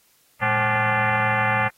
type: tone with frequency modulation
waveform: sine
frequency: 440.1 Hz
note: A4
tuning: in tune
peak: -18 dBFS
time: 0.41-1.69 s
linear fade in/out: 20 ms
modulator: 325 Hz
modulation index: 5.6
effects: white hiss -60 dBFS RMS until 1.77 s + AAC 48 kbps